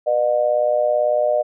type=tone with amplitude modulation; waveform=sine; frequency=607 Hz; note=D#5; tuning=43 cents flat; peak=-11 dBFS; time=0.06-1.43 s; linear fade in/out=20 ms; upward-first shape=sine; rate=118 Hz; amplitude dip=85%; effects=none